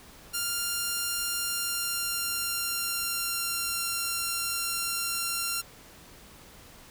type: tone with pitch glide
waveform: 5% pulse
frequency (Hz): 1396.9 to 1374.5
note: F6 to F6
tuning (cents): 0 to -28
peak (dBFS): -17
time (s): 0.33-5.62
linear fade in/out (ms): 20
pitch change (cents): -28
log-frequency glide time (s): 1.39-3.86
effects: pink hiss -51 dBFS RMS until 6.9 s